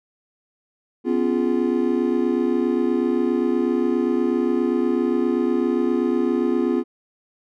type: chord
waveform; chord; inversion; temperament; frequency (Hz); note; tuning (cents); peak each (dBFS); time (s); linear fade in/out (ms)
triangle; C# dominant seventh; third; just; 249.5 / 277.2 / 346.5 / 415.8; B3 / C#4 / E#4 / G#4; +18 / 0 / -14 / +2; -20 / -24 / -20 / -24; 1.04-6.84; 50
effects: none